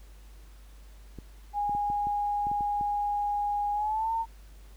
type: clicks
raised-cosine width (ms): 3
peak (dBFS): -28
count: 9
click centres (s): 1.187 / 1.695 / 1.75 / 1.901 / 2.07 / 2.469 / 2.515 / 2.608 / 2.811
type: tone with pitch glide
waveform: sine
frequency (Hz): 822 to 906.8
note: G#5 to A#5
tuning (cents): -18 to -48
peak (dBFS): -26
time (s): 1.53-4.26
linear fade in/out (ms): 50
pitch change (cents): +170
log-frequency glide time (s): 3.73-4.12
effects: added 50 Hz sine -47 dBFS peak until 4.76 s + pink hiss -60 dBFS RMS until 4.76 s